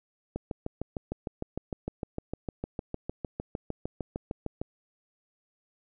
click train, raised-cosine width 2 ms, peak -19 dBFS, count 29, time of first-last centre 0.36-4.615 s, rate 6.58 Hz, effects none

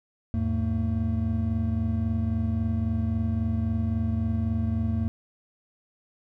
triangle tone cluster, 81.1 / 104.8 / 225 Hz, E2 / G#2 / A3, -28 / +16 / +39 cents, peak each -26 dBFS, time 0.34-5.08 s, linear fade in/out 0 ms, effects none

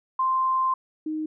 sine tone pair in turn, 1045 / 310.7 Hz, C6 / D#4, -2 / -2 cents, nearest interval octave + major sixth, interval 2100 cents, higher first, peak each -20 / -26 dBFS, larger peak first, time 0.19-0.74 / 1.06-1.26 s, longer first, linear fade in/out 5 ms, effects none

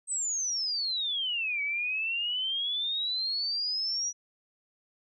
sine exponential two-way sweep, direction down then up, 8340 to 2255 to 5850 Hz, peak -28 dBFS, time 0.07-4.13 s, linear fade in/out 50 ms, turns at 1.62 s, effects none

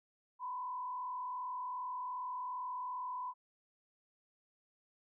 sine tone with frequency modulation, 1001 Hz, B5, 23 cents sharp, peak -38 dBFS, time 0.39-3.34 s, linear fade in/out 50 ms, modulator 42.6 Hz, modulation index 0.65, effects none

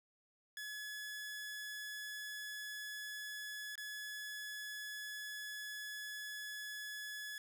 sawtooth tone with dropouts, 1701 Hz, G#6, 41 cents sharp, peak -40 dBFS, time 0.57-7.38 s, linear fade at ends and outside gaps 1 ms, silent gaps 3.755-3.778 s, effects none

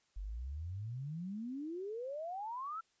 sine exponential sweep, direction up, 44.71 to 1363 Hz, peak -39 dBFS, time 0.16-2.81 s, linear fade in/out 10 ms, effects white hiss -75 dBFS RMS until 3 s + resampled to 16000 Hz

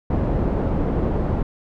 pink low-pass noise, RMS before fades -21 dBFS, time 0.1-1.43 s, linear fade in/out 5 ms, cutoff 580 Hz, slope 12 dB/octave, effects none

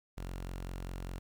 sawtooth tone, 45 Hz, F#1, 47 cents flat, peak -35 dBFS, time 0.17-1.19 s, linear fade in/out 10 ms, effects 11-bit

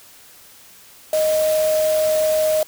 sine tone in noise, 622.3 Hz, D#5, in tune, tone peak -15 dBFS, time 1.13-2.63 s, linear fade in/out 2 ms, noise white, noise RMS -29 dBFS, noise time 1.13-2.63 s, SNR +11 dB, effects white hiss -46 dBFS RMS until 2.67 s

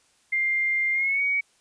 sine tone with pitch glide, 2100 to 2251 Hz, C7 to C#7, +6 to +26 cents, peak -21 dBFS, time 0.32-1.41 s, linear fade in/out 10 ms, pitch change +120 cents, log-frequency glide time 0.92-1.23 s, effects white hiss -63 dBFS RMS until 1.6 s + resampled to 22050 Hz

